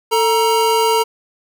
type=tone pair together; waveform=square; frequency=445 / 943 Hz; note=A4 / A#5; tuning=+20 / +20 cents; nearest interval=octave + minor second; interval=1300 cents; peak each=-16 dBFS; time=0.11-1.04 s; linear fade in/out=20 ms; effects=none